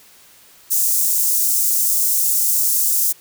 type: high-pass noise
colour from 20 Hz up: white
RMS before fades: -17 dBFS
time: 0.7-3.13 s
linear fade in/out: 20 ms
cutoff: 6500 Hz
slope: 24 dB/octave
effects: white hiss -48 dBFS RMS until 3.2 s